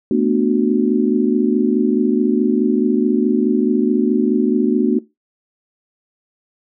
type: chord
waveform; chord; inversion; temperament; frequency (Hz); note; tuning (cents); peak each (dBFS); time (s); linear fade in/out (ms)
sine; B minor seventh; third; just; 222.2 / 246.9 / 296.3 / 370.4; A3 / B3 / D4 / F#4; +17 / 0 / +15 / +2; -18; 0.11-4.99; 2
effects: noise-tail reverb RT60 0.2 s tail -18 dB re dry